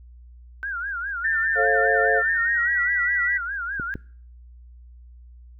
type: tone with vibrato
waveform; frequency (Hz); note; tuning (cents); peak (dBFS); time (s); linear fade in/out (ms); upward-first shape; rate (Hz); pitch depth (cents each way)
sine; 1508; F#6; +32; -26; 0.63-3.94; 0; sine; 4.9; 160
type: tone with pitch glide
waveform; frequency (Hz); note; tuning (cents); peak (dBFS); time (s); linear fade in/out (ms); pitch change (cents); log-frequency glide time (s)
sine; 1791 to 1953.1; A6 to B6; +30 to -20; -20; 1.24-3.38; 10; +150; 2.22-2.83
type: chord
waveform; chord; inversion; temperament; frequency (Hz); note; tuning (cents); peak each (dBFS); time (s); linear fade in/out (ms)
sine; A augmented; none; equal with one note detuned; 440 / 542.3 / 698.5; A4 / C#5 / E#5; 0 / -38 / 0; -23; 1.55-2.23; 50
type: clicks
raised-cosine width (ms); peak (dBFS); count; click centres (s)
3; -19; 2; 3.798 / 3.955
effects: noise-tail reverb RT60 0.5 s tail -24 dB re dry + added 60 Hz sine -43 dBFS peak until 5.59 s